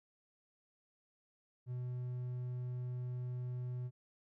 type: tone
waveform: triangle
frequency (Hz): 124.4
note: B2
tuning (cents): +13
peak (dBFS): -36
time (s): 1.66-3.91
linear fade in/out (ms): 50
effects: none